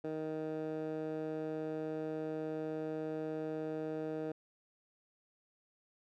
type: tone with band-pass filter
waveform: 15% pulse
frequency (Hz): 156.5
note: D#3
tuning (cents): +10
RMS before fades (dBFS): -39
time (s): 0.04-4.32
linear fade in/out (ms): 5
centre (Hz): 440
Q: 1.3
effects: none